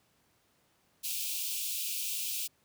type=high-pass noise; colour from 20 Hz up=white; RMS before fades=-35 dBFS; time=1.03-2.48 s; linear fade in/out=20 ms; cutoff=2400 Hz; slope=96 dB/octave; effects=pink hiss -70 dBFS RMS until 2.64 s + high-pass 80 Hz 12 dB/octave